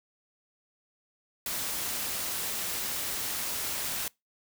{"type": "noise", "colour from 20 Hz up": "white", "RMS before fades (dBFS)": -33, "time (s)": [1.46, 4.08], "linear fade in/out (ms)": 2, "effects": ["noise-tail reverb RT60 0.2 s tail -24 dB re dry"]}